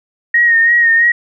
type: tone with vibrato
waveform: sine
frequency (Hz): 1864.7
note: A#6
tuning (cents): 0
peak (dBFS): -7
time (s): 0.34-1.12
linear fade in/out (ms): 5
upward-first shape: sine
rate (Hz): 3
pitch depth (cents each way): 38
effects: none